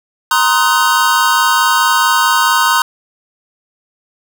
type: chord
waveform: square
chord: C half-diminished seventh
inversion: third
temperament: just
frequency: 941.9 / 1046.5 / 1255.8 / 1507 Hz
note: Bb5 / C6 / Eb6 / Gb6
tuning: +18 / 0 / +16 / +31 cents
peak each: -16 dBFS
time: 0.31-2.82 s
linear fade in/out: 2 ms
effects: none